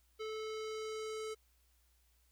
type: tone with low-pass filter sweep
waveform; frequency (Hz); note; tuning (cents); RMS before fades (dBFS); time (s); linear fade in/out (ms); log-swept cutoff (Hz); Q
square; 435.7; A4; -17; -42; 0.19-1.35; 20; 4100 to 8500; 1.3
effects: added 60 Hz sine -70 dBFS peak until 2.31 s + white hiss -75 dBFS RMS until 2.31 s